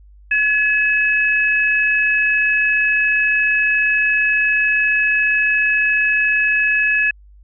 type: tone pair together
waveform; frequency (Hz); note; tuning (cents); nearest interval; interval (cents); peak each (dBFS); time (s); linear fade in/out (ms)
sine; 1698.6 / 2573; G#6 / E7; +39 / -43; perfect fifth; 718; -16; 0.31-7.11; 5
effects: added 50 Hz sine -42 dBFS peak until 7.43 s